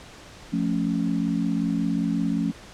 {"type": "chord", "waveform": "sine", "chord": "F augmented", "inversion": "none", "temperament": "equal", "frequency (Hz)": [174.61, 220, 277.2], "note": ["F3", "A3", "C#4"], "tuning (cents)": [0, 0, 0], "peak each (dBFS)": -26, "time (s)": [0.52, 2.52], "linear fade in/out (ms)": 20, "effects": ["pink hiss -45 dBFS RMS until 2.73 s", "low-pass 7000 Hz 12 dB/octave"]}